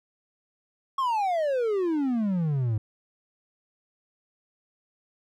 triangle exponential sweep, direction down, 1108.7 to 103.83 Hz, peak -21 dBFS, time 0.98-2.78 s, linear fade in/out 5 ms, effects none

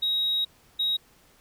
sine tone pair in turn, 3800 / 3800 Hz, A#7 / A#7, +33 / +33 cents, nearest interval unison, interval 0 cents, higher neither, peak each -21 dBFS, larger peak neither, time 0.02-0.45 / 0.79-0.97 s, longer first, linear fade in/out 10 ms, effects tanh soft clip ceiling -20 dBFS + pink hiss -59 dBFS RMS until 1.4 s

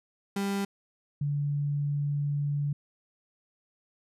35% pulse / sine tone pair in turn, 198.5 / 144.38 Hz, G3 / D3, +22 / -29 cents, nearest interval tritone, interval 551 cents, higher first, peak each -26 dBFS, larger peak neither, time 0.36-0.65 / 1.21-2.73 s, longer second, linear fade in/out 5 ms, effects resampled to 32000 Hz

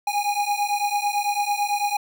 square beating tone pair, 816 / 825 Hz, G#5 / G#5, -31 / -12 cents, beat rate 9 Hz, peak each -25 dBFS, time 0.07-1.97 s, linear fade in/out 5 ms, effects none

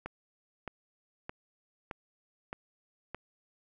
click train, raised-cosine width 0.5 ms, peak -23 dBFS, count 6, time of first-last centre 0.06-3.146 s, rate 1.62 Hz, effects none

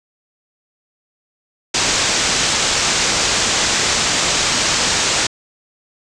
white low-pass noise, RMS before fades -17 dBFS, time 1.74-5.27 s, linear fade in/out 5 ms, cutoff 7700 Hz, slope 48 dB/octave, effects resampled to 22050 Hz

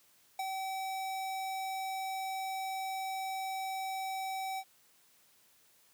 square tone with ADSR envelope, 766 Hz, G5, 40 cents flat, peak -33 dBFS, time 0.39-4.64 s, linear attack 4 ms, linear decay 32 ms, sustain -3 dB, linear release 57 ms, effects white hiss -66 dBFS RMS until 5.93 s + high-pass 80 Hz 12 dB/octave

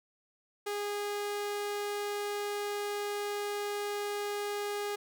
sawtooth tone, 410.8 Hz, G#4, 19 cents flat, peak -29 dBFS, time 0.66-4.96 s, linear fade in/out 10 ms, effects none

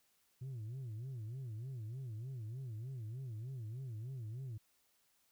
sine tone with vibrato, 120 Hz, B2, 49 cents flat, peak -39 dBFS, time 0.41-4.58 s, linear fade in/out 10 ms, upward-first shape sine, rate 3.3 Hz, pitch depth 210 cents each way, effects tanh soft clip ceiling -41 dBFS + white hiss -75 dBFS RMS until 5.31 s

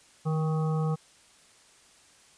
harmonic tone with a mistuned harmonic, 158 Hz, D#3, 27 cents sharp, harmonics 1 / 3 / 5 / 7 / 8, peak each -25 / -35 / -39 / -42 / -43 dBFS, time 0.25-0.96 s, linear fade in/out 20 ms, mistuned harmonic 1, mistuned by -23 cents, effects white hiss -58 dBFS RMS until 2.37 s + resampled to 22050 Hz

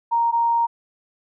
sine tone pair in turn, 932.3 / 932.3 Hz, A#5 / A#5, 0 / 0 cents, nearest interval unison, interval 0 cents, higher neither, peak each -16 dBFS, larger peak neither, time 0.11-0.32 / 0.32-0.67 s, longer second, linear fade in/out 20 ms, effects none

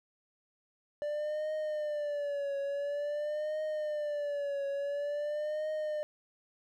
triangle tone with vibrato, 587.3 Hz, D5, in tune, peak -30 dBFS, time 1.02-6.03 s, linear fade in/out 0 ms, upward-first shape triangle, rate 0.48 Hz, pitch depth 96 cents each way, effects none

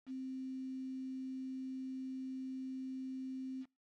sine tone with quantisation, 261.6 Hz, C4, in tune, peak -40 dBFS, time 0.06-3.66 s, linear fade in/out 50 ms, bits 10, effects noise-tail reverb RT60 0.3 s tail -26 dB re dry + low-pass 4000 Hz 12 dB/octave

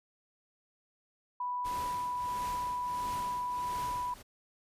sine tone, 987 Hz, B5, 1 cent flat, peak -32 dBFS, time 1.4-4.14 s, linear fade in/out 5 ms
pink noise with tremolo, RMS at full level -43 dBFS, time 1.64-4.23 s, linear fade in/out 20 ms, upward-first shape triangle, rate 1.5 Hz, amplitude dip 75%
effects resampled to 32000 Hz

